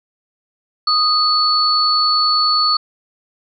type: tone pair together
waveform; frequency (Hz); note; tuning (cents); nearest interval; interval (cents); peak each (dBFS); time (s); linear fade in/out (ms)
sine; 1244.5 / 4435; D#6 / C#8; 0 / 0; octave + minor seventh; 2200; -16 / -14; 0.87-2.77; 5
effects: none